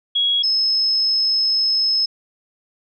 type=tone pair in turn; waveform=sine; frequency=3322 / 5186 Hz; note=G#7 / E8; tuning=0 / -29 cents; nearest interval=minor sixth; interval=771 cents; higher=second; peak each=-15 / -15 dBFS; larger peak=neither; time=0.15-0.43 / 0.43-2.06 s; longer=second; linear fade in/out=10 ms; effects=none